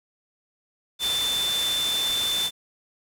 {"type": "tone in noise", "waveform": "sine", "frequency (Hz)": 3537, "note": "A7", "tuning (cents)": 8, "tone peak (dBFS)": -23, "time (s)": [0.99, 2.51], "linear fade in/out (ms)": 50, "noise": "white", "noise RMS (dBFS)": -29, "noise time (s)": [0.99, 2.51], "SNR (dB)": 3, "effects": ["low-pass 12000 Hz 12 dB/octave"]}